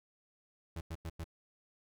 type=tone bursts; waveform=35% pulse; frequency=82.2 Hz; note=E2; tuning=4 cents flat; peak=-37 dBFS; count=4; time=0.76-1.242 s; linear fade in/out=5 ms; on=50 ms; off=94 ms; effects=none